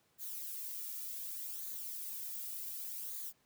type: noise with flanger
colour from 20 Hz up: violet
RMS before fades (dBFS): -43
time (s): 0.18-3.33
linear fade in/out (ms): 50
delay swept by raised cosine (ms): 0.36 to 1.96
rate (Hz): 0.67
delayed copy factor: -0.55
effects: pink hiss -73 dBFS RMS until 3.45 s + high-pass 80 Hz 12 dB/octave